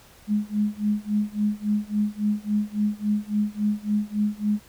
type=tone with tremolo; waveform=sine; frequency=209.2 Hz; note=G#3; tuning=13 cents sharp; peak=-18 dBFS; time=0.27-4.6 s; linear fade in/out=50 ms; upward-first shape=sine; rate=3.6 Hz; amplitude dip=95%; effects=pink hiss -52 dBFS RMS until 4.68 s